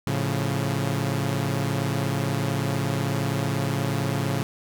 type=chord; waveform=sawtooth; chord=A augmented; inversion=none; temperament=equal; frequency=110 / 138.59 / 174.61 Hz; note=A2 / C#3 / E#3; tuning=0 / 0 / 0 cents; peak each=-24 / -22 / -27 dBFS; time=0.07-4.43 s; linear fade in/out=0 ms; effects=none